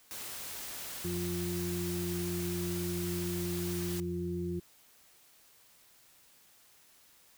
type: noise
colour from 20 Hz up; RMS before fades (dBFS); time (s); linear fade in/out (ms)
white; -42; 0.11-4; 0
type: harmonic tone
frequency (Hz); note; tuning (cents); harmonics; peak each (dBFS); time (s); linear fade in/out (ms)
87.7; F2; +8; 1 / 2 / 4; -40 / -36 / -36; 1.04-4.6; 10
effects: white hiss -62 dBFS RMS until 7.37 s